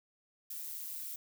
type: noise with amplitude modulation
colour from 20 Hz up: violet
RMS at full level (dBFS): -40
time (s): 0.5-1.16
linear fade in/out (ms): 5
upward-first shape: sine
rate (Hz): 157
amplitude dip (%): 50
effects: none